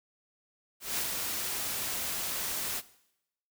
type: noise with ADSR envelope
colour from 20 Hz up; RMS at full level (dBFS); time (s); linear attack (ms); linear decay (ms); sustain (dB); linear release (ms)
white; -31; 0.8-2.82; 170; 100; -3; 41
effects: noise-tail reverb RT60 0.8 s tail -18 dB re dry